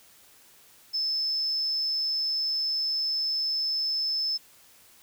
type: tone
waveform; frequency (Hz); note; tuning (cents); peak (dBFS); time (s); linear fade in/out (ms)
sine; 5250; E8; -8; -25; 0.93-4.38; 20
effects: white hiss -56 dBFS RMS until 5.02 s